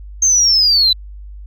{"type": "linear sweep", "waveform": "sine", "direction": "down", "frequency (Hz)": [6410, 3951], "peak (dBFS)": -8, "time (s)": [0.22, 0.93], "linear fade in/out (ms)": 5, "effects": ["tanh soft clip ceiling -4 dBFS", "added 50 Hz sine -30 dBFS peak until 1.46 s"]}